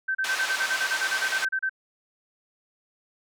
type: tone bursts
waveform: sine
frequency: 1548 Hz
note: G6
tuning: 22 cents flat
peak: -23 dBFS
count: 16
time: 0.08-1.695 s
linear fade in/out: 10 ms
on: 70 ms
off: 33 ms
type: band-pass noise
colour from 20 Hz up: pink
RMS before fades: -31 dBFS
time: 0.24-1.45 s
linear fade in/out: 5 ms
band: 1000 to 6500 Hz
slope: 12 dB/octave
effects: none